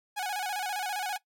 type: tone with vibrato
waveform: sawtooth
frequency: 784 Hz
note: G5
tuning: in tune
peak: -27 dBFS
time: 0.16-1.18 s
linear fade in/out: 20 ms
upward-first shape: square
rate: 15 Hz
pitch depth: 99 cents each way
effects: noise-tail reverb RT60 0.1 s tail -18 dB re dry